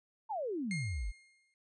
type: exponential sweep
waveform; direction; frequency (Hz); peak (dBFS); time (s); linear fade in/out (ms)
sine; down; 938 to 41.95; -34; 0.29-1.12; 20
type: tone with exponential decay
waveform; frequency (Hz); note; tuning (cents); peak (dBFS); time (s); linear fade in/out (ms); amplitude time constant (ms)
40% pulse; 2132; C7; +32; -35; 0.71-1.54; 1; 180
effects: resampled to 24000 Hz